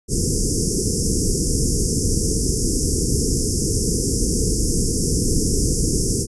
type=band-stop noise; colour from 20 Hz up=pink; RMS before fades=-19 dBFS; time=0.08-6.27 s; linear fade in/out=50 ms; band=480 to 5100 Hz; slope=96 dB/octave; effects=resampled to 24000 Hz